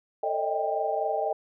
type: tone cluster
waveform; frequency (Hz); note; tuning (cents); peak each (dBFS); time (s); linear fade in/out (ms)
sine; 445.1 / 553 / 613 / 637 / 791; A4 / C#5 / D#5 / D#5 / G5; +20 / -4 / -26 / +41 / +15; -32 / -38 / -30 / -33 / -29; 0.23-1.33; 5
effects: none